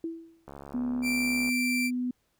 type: tone with exponential decay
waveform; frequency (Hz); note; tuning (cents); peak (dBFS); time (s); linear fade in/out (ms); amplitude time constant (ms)
sine; 329.6; E4; 0; -28; 0.04-0.48; 2; 94
type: click train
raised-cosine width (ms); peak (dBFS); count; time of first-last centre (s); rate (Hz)
1; -29; 72; 0.48-1.49; 70.3
type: tone with pitch glide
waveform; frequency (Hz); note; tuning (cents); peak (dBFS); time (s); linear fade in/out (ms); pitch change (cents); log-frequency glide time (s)
sine; 246.9 to 248.8; B3 to B3; 0 to +13; -27; 0.74-2.11; 5; +13; 0.9-1.02
type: tone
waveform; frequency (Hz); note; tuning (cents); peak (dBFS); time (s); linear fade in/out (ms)
40% pulse; 2349; D7; 0; -27; 1.02-1.91; 50
effects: pink hiss -73 dBFS RMS until 2.39 s